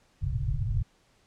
white low-pass noise, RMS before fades -28 dBFS, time 0.21-0.83 s, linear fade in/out 20 ms, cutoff 140 Hz, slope 96 dB/octave, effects pink hiss -65 dBFS RMS until 1.26 s + low-pass 8000 Hz 12 dB/octave

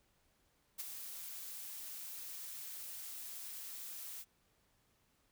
blue noise with ADSR envelope, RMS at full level -40 dBFS, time 0.78-4.25 s, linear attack 21 ms, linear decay 22 ms, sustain -7 dB, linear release 47 ms, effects pink hiss -75 dBFS RMS until 5.31 s

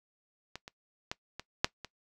clicks, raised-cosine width 0.2 ms, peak -23 / -27 / -17 / -22 / -6 / -24 dBFS, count 6, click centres 0.556 / 0.679 / 1.115 / 1.396 / 1.645 / 1.847 s, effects noise-tail reverb RT60 0.1 s tail -20 dB re dry

